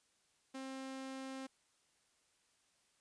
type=tone; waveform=sawtooth; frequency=265.6 Hz; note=C4; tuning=26 cents sharp; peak=-40 dBFS; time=0.54-1.47 s; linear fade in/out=10 ms; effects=white hiss -75 dBFS RMS until 3 s + resampled to 22050 Hz